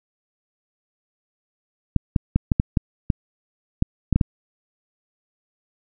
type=clicks; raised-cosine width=5 ms; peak=-4 dBFS; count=11; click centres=1.963 / 2.162 / 2.36 / 2.518 / 2.599 / 2.772 / 3.102 / 3.824 / 4.127 / 4.16 / 4.212 s; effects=none